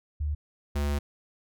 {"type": "tone pair in turn", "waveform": ["sine", "square"], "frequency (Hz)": [74.3, 72.06], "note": ["D2", "D2"], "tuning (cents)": [21, -32], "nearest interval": "minor second", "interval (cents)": 53, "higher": "first", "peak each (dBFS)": -26, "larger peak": "neither", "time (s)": [[0.2, 0.35], [0.75, 0.99]], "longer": "second", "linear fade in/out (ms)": 10, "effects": []}